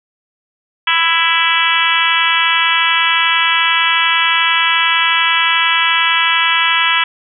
harmonic tone, 331.3 Hz, E4, 9 cents sharp, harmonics 3 / 4 / 5 / 6 / 7 / 8 / 9 / 10, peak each -19 / -19 / -19 / -19 / -19 / -19 / -19 / -19 dBFS, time 0.87-7.04 s, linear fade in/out 5 ms, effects none

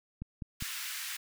click train, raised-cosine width 5 ms, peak -26 dBFS, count 3, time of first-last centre 0.22-0.624 s, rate 4.95 Hz
pink high-pass noise, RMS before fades -39 dBFS, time 0.6-1.17 s, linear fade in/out 10 ms, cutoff 1500 Hz, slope 24 dB/octave
effects none

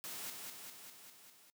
white noise with echo, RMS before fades -45 dBFS, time 0.04-0.3 s, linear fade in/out 0 ms, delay 200 ms, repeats 6, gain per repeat -3 dB, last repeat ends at 1.5 s, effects noise-tail reverb RT60 0.1 s tail -24 dB re dry + high-pass 150 Hz 12 dB/octave

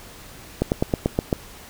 slowing click train, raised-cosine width 2 ms, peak -5 dBFS, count 7, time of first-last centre 0.62-1.328 s, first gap 99 ms, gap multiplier 1.07, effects pink hiss -43 dBFS RMS until 1.69 s

